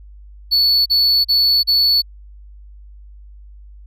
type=tone bursts; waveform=triangle; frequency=4437 Hz; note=C#8; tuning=1 cent sharp; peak=-10 dBFS; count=4; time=0.51-2.021 s; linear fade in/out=20 ms; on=350 ms; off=37 ms; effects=added 50 Hz sine -37 dBFS peak until 3.86 s